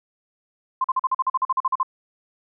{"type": "tone bursts", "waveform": "sine", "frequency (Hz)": 1046, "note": "C6", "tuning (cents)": -1, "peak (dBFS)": -17, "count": 14, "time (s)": [0.81, 1.831], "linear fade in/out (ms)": 5, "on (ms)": 33, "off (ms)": 43, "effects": []}